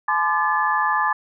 sine tone cluster, 854 / 1027 / 1186 / 1727 Hz, G#5 / C6 / D6 / A6, +48 / -33 / +17 / -33 cents, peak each -23 dBFS, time 0.08-1.13 s, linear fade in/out 5 ms, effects none

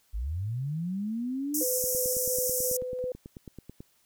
sine linear sweep, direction up, 46.25 to 313.2 Hz, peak -29 dBFS, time 0.13-1.64 s, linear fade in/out 20 ms
white band-pass noise, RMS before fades -30 dBFS, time 1.54-2.77 s, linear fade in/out 5 ms, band 5400 to 16000 Hz, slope 96 dB/octave
sine tone with tremolo, 504 Hz, B4, 35 cents sharp, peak -29 dBFS, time 1.61-3.12 s, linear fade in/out 2 ms, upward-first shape square, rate 2.9 Hz, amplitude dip 25%
click train, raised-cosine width 3 ms, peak -29 dBFS, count 19, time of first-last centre 1.84-3.805 s, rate 9.16 Hz
effects white hiss -67 dBFS RMS until 4.05 s

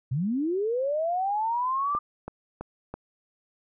sine linear sweep, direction up, 116.54 to 1202 Hz, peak -24 dBFS, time 0.11-1.99 s, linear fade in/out 10 ms
click train, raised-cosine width 1 ms, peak -21 dBFS, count 4, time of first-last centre 1.95-2.94 s, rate 3.03 Hz
effects none

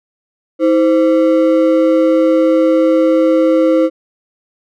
triangle ring-modulated tone, 420 Hz, G#4, 19 cents sharp, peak -3 dBFS, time 0.59-3.9 s, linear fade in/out 50 ms, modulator 98.5 Hz, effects none

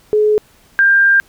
sine tone pair in turn, 424.4 / 1594.5 Hz, G#4 / G6, +38 / +29 cents, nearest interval octave + major seventh, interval 2291 cents, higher second, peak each -9 / -7 dBFS, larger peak second, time 0.13-0.38 / 0.79-1.2 s, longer second, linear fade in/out 0 ms, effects pink hiss -50 dBFS RMS until 1.28 s

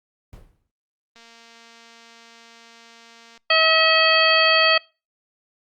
brown noise with exponential decay, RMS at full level -39 dBFS, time 0.33-0.71 s, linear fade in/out 0 ms, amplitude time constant 82 ms
click train, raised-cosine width 0.2 ms, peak -31 dBFS, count 513, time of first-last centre 1.16-3.376 s, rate 231 Hz
harmonic tone, 642 Hz, E5, 46 cents flat, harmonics 1 / 2 / 3 / 4 / 5 / 7, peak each -21 / -21 / -21 / -21 / -21 / -21 dBFS, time 3.5-4.78 s, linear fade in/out 5 ms
effects noise-tail reverb RT60 0.3 s tail -25 dB re dry + Opus 48 kbps

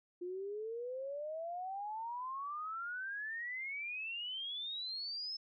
sine exponential sweep, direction up, 349.2 to 5274 Hz, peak -39 dBFS, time 0.21-5.37 s, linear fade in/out 10 ms, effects none

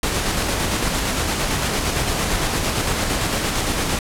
pink noise with tremolo, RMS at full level -20 dBFS, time 0.03-3.99 s, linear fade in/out 2 ms, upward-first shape square, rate 8.8 Hz, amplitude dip 25%, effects low-pass 11000 Hz 12 dB/octave

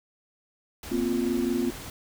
pink noise, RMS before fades -40 dBFS, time 0.83-1.9 s, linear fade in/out 2 ms
sine chord, Bb suspended second, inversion none, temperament equal with one note detuned, 236.9 / 261.6 / 349.2 Hz, Bb3 / C4 / F4, +28 / 0 / 0 cents, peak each -28 dBFS, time 0.91-1.71 s, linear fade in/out 10 ms
effects none

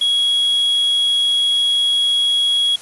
triangle tone, 3322 Hz, G#7, in tune, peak -12 dBFS, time 0.01-2.76 s, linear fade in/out 5 ms, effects white hiss -38 dBFS RMS until 2.81 s + resampled to 24000 Hz

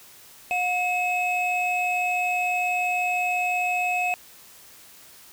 triangle tone pair together, 721 / 2573 Hz, F#5 / E7, -45 / -43 cents, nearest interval octave + minor seventh, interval 2202 cents, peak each -23 dBFS, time 0.51-4.14 s, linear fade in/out 0 ms, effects white hiss -49 dBFS RMS until 5.32 s

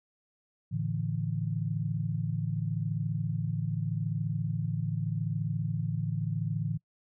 sine chord, A suspended fourth, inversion none, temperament equal with one note detuned, 110 / 143.98 / 164.81 Hz, A2 / D3 / E3, 0 / -34 / 0 cents, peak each -33 dBFS, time 0.71-6.78 s, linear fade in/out 20 ms, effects noise-tail reverb RT60 0.1 s tail -25 dB re dry

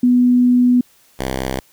sine / 5% pulse tone pair in turn, 246.9 / 65.4 Hz, B3 / C2, 0 / 0 cents, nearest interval octave + major seventh, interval 2300 cents, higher first, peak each -9 dBFS, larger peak neither, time 0.03-0.81 / 1.19-1.6 s, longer first, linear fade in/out 5 ms, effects white hiss -53 dBFS RMS until 1.72 s

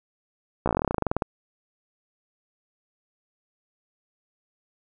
slowing click train, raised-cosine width 1 ms, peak -9 dBFS, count 19, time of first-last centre 0.66-1.222 s, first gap 15 ms, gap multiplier 1.08, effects none

